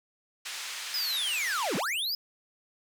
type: band-pass noise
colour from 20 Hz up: pink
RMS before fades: -38 dBFS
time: 0.45-1.81 s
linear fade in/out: 10 ms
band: 1900 to 7600 Hz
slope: 12 dB/octave
type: linear two-way sweep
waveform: square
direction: down then up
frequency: 5140 to 146.83 to 5140 Hz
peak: -29 dBFS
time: 0.94-2.15 s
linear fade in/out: 2 ms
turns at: 1.76 s
effects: none